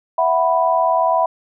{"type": "chord", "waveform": "sine", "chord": "E suspended second", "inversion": "none", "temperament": "equal", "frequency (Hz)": [659.3, 740, 987.8], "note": ["E5", "F#5", "B5"], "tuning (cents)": [0, 0, 0], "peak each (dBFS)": [-17, -19, -17], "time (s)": [0.18, 1.26], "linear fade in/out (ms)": 5, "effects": []}